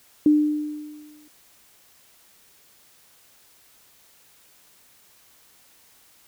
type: tone with exponential decay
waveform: sine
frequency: 300 Hz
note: D4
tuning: 37 cents sharp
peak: -11 dBFS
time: 0.26-1.28 s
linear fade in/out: 2 ms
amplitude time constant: 220 ms
effects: white hiss -56 dBFS RMS until 6.27 s